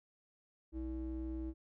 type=ring-modulated tone; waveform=triangle; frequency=130.81 Hz; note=C3; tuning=in tune; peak=-33 dBFS; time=0.72-1.54 s; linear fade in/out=50 ms; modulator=192 Hz; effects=none